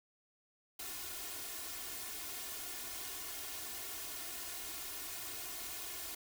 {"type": "noise with comb filter", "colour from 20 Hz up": "white", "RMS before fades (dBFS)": -44, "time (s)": [0.79, 6.15], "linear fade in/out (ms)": 5, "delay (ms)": 2.8, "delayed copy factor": 0.9, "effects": []}